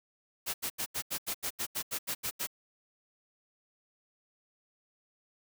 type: noise bursts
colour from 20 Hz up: white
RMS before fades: -34 dBFS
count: 13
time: 0.46-2.472 s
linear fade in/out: 20 ms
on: 80 ms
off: 81 ms
effects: none